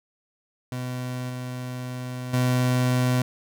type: tone with level steps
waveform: 30% pulse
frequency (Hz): 125.9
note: B2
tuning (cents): +34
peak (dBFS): -26 / -28 / -17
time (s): 0.72-3.22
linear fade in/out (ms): 2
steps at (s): 1.29 / 2.33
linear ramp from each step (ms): 10
effects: none